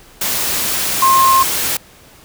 sine tone in noise, 1063 Hz, C6, 27 cents sharp, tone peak -8 dBFS, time 1.02-1.43 s, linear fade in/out 5 ms, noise white, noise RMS -18 dBFS, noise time 0.21-1.77 s, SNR +7 dB, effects pink hiss -44 dBFS RMS until 2.24 s

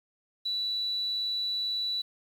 sine tone, 3951 Hz, B7, in tune, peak -28 dBFS, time 0.45-2.02 s, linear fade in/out 10 ms, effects 9-bit

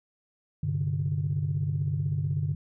sine chord, G suspended fourth, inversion none, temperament equal, 98 / 130.81 / 146.83 Hz, G2 / C3 / D3, 0 / 0 / 0 cents, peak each -30 / -32 / -27 dBFS, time 0.63-2.55 s, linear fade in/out 5 ms, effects tanh soft clip ceiling -18 dBFS

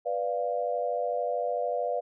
sine chord, B diminished, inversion none, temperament equal, 493.9 / 587.3 / 698.5 Hz, B4 / D5 / F5, 0 / 0 / 0 cents, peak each -31 dBFS, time 0.05-2.01 s, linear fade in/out 20 ms, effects none

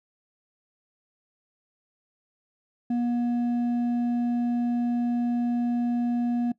sine tone with hard clipping, 240 Hz, B3, 49 cents flat, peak -24 dBFS, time 2.9-6.52 s, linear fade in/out 5 ms, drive 4 dB, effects noise-tail reverb RT60 0.1 s tail -20 dB re dry

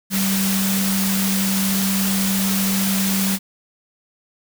sine tone in noise, 193.6 Hz, G3, 21 cents flat, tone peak -19 dBFS, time 0.1-3.39 s, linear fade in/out 50 ms, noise white, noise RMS -23 dBFS, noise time 0.1-3.39 s, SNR +1 dB, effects none

